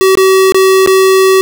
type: tone with dropouts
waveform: square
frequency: 380.7 Hz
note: F#4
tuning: 49 cents sharp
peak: -5 dBFS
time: 0.01-1.41 s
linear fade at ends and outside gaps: 0 ms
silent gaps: 0.153-0.173 / 0.522-0.545 / 0.862-0.874 s
effects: none